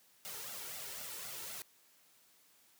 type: noise with flanger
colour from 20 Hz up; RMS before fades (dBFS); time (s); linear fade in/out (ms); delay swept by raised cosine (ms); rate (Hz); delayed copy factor
white; -45; 0.25-1.62; 0; 1.4 to 2.27; 3.9; +0.65
effects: white hiss -67 dBFS RMS until 2.79 s + high-pass 100 Hz 12 dB/octave